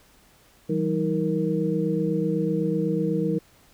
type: tone cluster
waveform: sine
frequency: 163 / 191 / 317 / 467.4 Hz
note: E3 / G3 / D#4 / A#4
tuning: -19 / -45 / +32 / +5 cents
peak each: -27 dBFS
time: 0.69-3.39 s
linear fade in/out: 10 ms
effects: pink hiss -57 dBFS RMS until 3.73 s